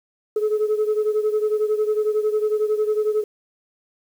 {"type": "beating tone pair", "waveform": "sine", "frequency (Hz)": [424.6, 435.6], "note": ["G#4", "A4"], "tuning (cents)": [38, -17], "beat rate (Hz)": 11, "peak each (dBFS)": [-18, -22], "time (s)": [0.36, 3.24], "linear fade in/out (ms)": 5, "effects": ["tanh soft clip ceiling -14 dBFS", "8-bit"]}